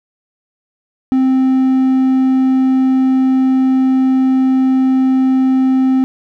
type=tone with hard clipping; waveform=triangle; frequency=261.6 Hz; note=C4; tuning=in tune; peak=-10 dBFS; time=1.12-6.04 s; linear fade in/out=0 ms; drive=6 dB; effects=none